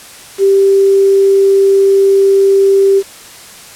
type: tone with quantisation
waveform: sine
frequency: 392 Hz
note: G4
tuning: in tune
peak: -5 dBFS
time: 0.38-3.03 s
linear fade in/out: 50 ms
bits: 5
effects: white hiss -34 dBFS RMS until 3.75 s + low-pass 11000 Hz 12 dB/octave